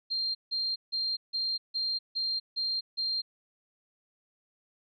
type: tone bursts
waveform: sine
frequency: 4186 Hz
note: C8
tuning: in tune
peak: -28 dBFS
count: 8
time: 0.1-3.22 s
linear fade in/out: 20 ms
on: 250 ms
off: 160 ms
effects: none